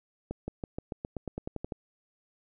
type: accelerating click train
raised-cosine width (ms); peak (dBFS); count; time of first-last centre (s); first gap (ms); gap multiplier
2; -21; 13; 0.31-1.722; 170; 0.93
effects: none